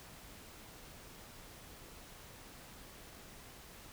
silence, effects pink hiss -54 dBFS RMS until 3.92 s

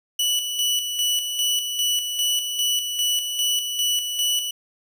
sawtooth tone with tremolo, 2957 Hz, F#7, 2 cents flat, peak -16 dBFS, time 0.19-4.51 s, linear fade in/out 5 ms, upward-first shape square, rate 2.5 Hz, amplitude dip 50%, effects none

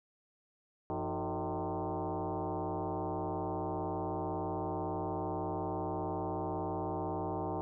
sine tone with frequency modulation, 233.1 Hz, A#3, in tune, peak -33 dBFS, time 0.9-7.61 s, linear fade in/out 0 ms, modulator 136 Hz, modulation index 5.4, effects none

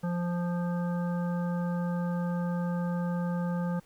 harmonic tone, 174.61 Hz, F3, in tune, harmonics 1 / 3 / 5 / 7 / 9, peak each -28 / -38 / -42 / -45 / -47 dBFS, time 0.03-3.8 s, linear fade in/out 10 ms, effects pink hiss -62 dBFS RMS until 3.85 s

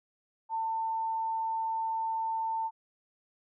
sine tone, 896 Hz, A5, 31 cents sharp, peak -29 dBFS, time 0.49-2.71 s, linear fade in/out 50 ms, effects none

